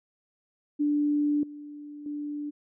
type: tone with level steps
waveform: sine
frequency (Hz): 293.7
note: D4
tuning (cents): 0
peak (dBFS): -22 / -39 / -31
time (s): 0.79-2.51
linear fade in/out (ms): 20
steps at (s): 1.43 / 2.06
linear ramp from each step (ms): 2
effects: none